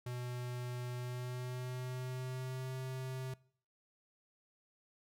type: tone with pitch glide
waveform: square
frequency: 123.47 to 130.28 Hz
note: B2 to C3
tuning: 0 to -7 cents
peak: -40 dBFS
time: 0.06-3.34 s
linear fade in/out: 5 ms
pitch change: +93 cents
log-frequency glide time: 0.96-2.75 s
effects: noise-tail reverb RT60 0.6 s tail -23 dB re dry